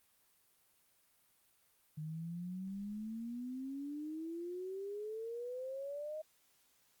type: exponential sweep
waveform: sine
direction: up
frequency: 151.5 to 629 Hz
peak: -40 dBFS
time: 1.97-6.22 s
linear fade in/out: 10 ms
effects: white hiss -72 dBFS RMS until 7 s + Opus 32 kbps